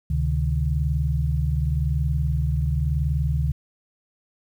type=tone cluster; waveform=sine; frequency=71.2 / 129.8 / 150.7 Hz; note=C#2 / C3 / D3; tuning=+47 / -13 / +45 cents; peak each=-22 / -27 / -25 dBFS; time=0.1-3.52 s; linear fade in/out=5 ms; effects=9-bit